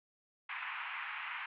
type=band-pass noise; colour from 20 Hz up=white; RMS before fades=-42 dBFS; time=0.49-1.46 s; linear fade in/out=5 ms; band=880 to 2700 Hz; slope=48 dB/octave; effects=none